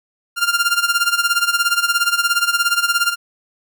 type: tone with tremolo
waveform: sawtooth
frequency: 1396.9 Hz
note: F6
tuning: in tune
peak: -8 dBFS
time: 0.36-3.16 s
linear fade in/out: 50 ms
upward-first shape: sine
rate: 17 Hz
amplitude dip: 80%
effects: none